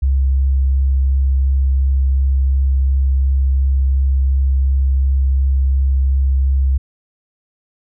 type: tone with vibrato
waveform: sine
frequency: 67 Hz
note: C2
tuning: 42 cents sharp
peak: -11 dBFS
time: 0.02-6.78 s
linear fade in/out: 10 ms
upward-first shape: triangle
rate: 2.8 Hz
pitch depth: 11 cents each way
effects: none